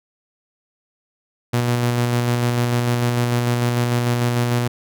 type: tone with tremolo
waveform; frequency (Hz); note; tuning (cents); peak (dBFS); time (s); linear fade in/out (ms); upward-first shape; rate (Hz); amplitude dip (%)
sawtooth; 120.7; B2; -39; -12; 1.53-4.68; 10; square; 6.7; 25
effects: none